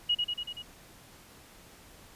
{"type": "tone with echo", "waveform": "sine", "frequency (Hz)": 2895, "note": "F#7", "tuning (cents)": -38, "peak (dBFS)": -23, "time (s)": [0.09, 0.15], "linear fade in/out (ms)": 10, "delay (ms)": 95, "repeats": 5, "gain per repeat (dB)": -3, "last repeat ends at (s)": 0.625, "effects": ["pink hiss -54 dBFS RMS until 2.15 s", "resampled to 32000 Hz"]}